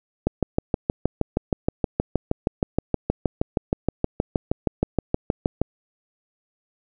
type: click train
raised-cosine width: 2 ms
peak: -6 dBFS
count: 35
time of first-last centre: 0.27-5.616 s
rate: 6.36 Hz
effects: none